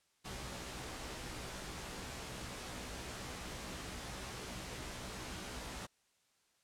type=noise with comb filter; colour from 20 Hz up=pink; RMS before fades=-45 dBFS; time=0.24-5.87 s; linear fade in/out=20 ms; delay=16 ms; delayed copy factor=+0.55; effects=white hiss -75 dBFS RMS until 6.63 s + low-pass 9000 Hz 12 dB/octave